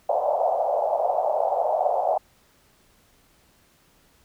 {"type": "band-pass noise", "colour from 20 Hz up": "white", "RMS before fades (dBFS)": -23, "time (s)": [0.09, 2.18], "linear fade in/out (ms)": 5, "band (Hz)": [580, 760], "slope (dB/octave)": 48, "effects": ["pink hiss -60 dBFS RMS until 4.24 s"]}